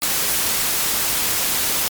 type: noise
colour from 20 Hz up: white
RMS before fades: -20 dBFS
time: 0.02-1.88 s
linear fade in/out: 0 ms
effects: MP3 96 kbps